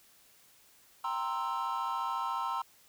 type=chord; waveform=triangle; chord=C dominant seventh; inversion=second; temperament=equal; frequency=784 / 932.3 / 1046.5 / 1318.5 Hz; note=G5 / Bb5 / C6 / E6; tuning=0 / 0 / 0 / 0 cents; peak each=-38 / -33 / -33 / -35 dBFS; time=1.04-2.62 s; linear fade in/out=5 ms; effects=tanh soft clip ceiling -24 dBFS + white hiss -62 dBFS RMS until 2.88 s